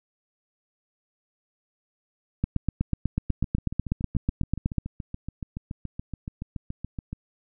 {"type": "two click trains", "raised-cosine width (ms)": 5, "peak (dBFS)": [-20, -11], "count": [28, 20], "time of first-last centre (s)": [[3.3, 7.13], [2.44, 4.783]], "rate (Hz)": [7.05, 8.11], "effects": []}